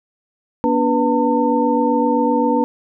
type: tone cluster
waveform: sine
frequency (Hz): 241 / 288.7 / 490.2 / 904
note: B3 / D4 / B4 / A5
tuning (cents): -42 / -30 / -13 / +47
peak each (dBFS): -19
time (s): 0.64-2.64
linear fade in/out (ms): 0
effects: none